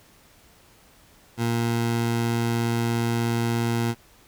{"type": "tone", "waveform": "20% pulse", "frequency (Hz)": 116.9, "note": "A#2", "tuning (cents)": 5, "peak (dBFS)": -17, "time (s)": [1.37, 3.95], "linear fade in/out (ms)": 50, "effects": ["pink hiss -55 dBFS RMS until 4.27 s"]}